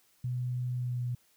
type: tone with pitch glide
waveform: sine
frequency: 124.5 to 122.79 Hz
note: B2 to B2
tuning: +14 to -10 cents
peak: -30 dBFS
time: 0.24-1.15 s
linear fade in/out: 5 ms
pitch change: -24 cents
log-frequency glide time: 0.75-1 s
effects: white hiss -67 dBFS RMS until 1.36 s